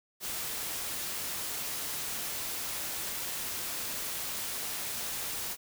white noise, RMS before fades -36 dBFS, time 0.2-5.57 s, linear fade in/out 50 ms, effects none

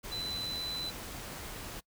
sine tone in noise, 4006 Hz, B7, 24 cents sharp, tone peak -35 dBFS, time 0.11-0.91 s, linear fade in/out 20 ms, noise pink, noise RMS -43 dBFS, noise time 0.03-1.81 s, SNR +5 dB, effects noise-tail reverb RT60 0.1 s tail -23 dB re dry

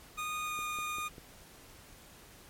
25% pulse tone with pitch glide, 1232 to 1222.8 Hz, D#6 to D#6, -17 to -30 cents, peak -31 dBFS, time 0.17-1.09 s, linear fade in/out 20 ms, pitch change -13 cents, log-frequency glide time 0.43-0.58 s
click train, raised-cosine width 2 ms, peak -35 dBFS, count 4, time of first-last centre 0.59-1.182 s, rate 5.07 Hz
effects pink hiss -55 dBFS RMS until 2.49 s + MP3 64 kbps

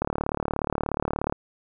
click train, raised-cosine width 1 ms, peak -11 dBFS, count 49, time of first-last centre 0.02-1.324 s, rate 36.8 Hz, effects none

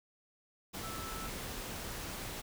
sine tone in noise, 1318.5 Hz, E6, in tune, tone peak -45 dBFS, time 0.82-1.29 s, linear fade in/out 20 ms, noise pink, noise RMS -42 dBFS, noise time 0.73-2.42 s, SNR -6 dB, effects none

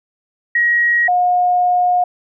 sine tone pair in turn, 1897 / 718.2 Hz, A#6 / F5, +30 / +48 cents, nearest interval octave + perfect fourth, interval 1682 cents, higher first, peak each -11 dBFS, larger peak neither, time 0.55-1.08 / 1.08-2.04 s, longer second, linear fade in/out 5 ms, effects none

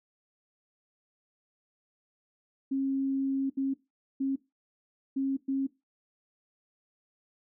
sine tone bursts at uneven times, 270.5 Hz, C#4, 42 cents flat, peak -26 dBFS, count 5, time 2.71-3.5 / 3.57-3.74 / 4.2-4.36 / 5.16-5.37 / 5.48-5.67 s, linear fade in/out 10 ms, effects noise-tail reverb RT60 0.2 s tail -17 dB re dry

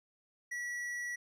triangle tone with tanh clipping, 1938 Hz, B6, 33 cents flat, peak -38 dBFS, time 0.51-1.16 s, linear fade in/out 10 ms, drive 14 dB, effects none

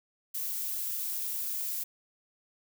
violet noise, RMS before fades -34 dBFS, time 0.34-1.84 s, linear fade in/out 10 ms, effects none

